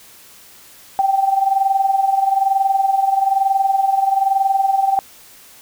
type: tone with amplitude modulation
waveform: sine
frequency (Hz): 780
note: G5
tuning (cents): -9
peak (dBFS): -10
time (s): 0.99-4.99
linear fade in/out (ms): 0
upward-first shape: sine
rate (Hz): 21.1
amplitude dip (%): 70
effects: white hiss -44 dBFS RMS until 5.61 s